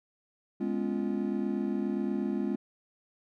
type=chord; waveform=triangle; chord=C# dominant seventh; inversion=second; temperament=just; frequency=207.9 / 249.5 / 277.2 / 346.5 Hz; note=G#3 / B3 / C#4 / E#4; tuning=+2 / +18 / 0 / -14 cents; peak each=-30 / -33 / -33 / -33 dBFS; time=0.6-2.56 s; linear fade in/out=10 ms; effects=none